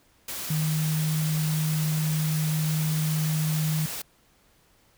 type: tone in noise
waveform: sine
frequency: 155.56 Hz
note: D#3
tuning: in tune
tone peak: -23 dBFS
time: 0.5-3.86 s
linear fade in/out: 5 ms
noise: white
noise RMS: -34 dBFS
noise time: 0.28-4.02 s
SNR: +8 dB
effects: pink hiss -62 dBFS RMS until 4.97 s